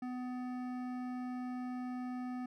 sine tone with hard clipping, 250.4 Hz, B3, 24 cents sharp, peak -40 dBFS, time 0.02-2.46 s, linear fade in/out 5 ms, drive 13 dB, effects none

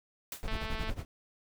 white noise with exponential decay, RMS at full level -36 dBFS, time 0.32-0.47 s, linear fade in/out 2 ms, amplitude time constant 32 ms
brown noise with tremolo, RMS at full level -32 dBFS, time 0.43-1.05 s, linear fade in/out 0 ms, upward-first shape sine, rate 11 Hz, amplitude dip 85%
click train, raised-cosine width 0.3 ms, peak -24 dBFS, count 93, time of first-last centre 0.48-0.898 s, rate 220 Hz
effects none

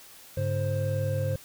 triangle tone cluster, 101.2 / 141.7 / 526 Hz, G#2 / C#3 / C5, -44 / +38 / +9 cents, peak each -26 / -29 / -29 dBFS, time 0.37-1.36 s, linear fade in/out 5 ms, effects white hiss -50 dBFS RMS until 1.44 s

